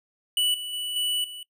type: tone with level steps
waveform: square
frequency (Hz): 2960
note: F#7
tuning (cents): 0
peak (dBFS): -21 / -32 / -29 / -24 / -37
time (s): 0.37-1.43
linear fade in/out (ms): 2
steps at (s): 0.54 / 0.73 / 0.96 / 1.24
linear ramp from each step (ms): 2
effects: noise-tail reverb RT60 0.1 s tail -22 dB re dry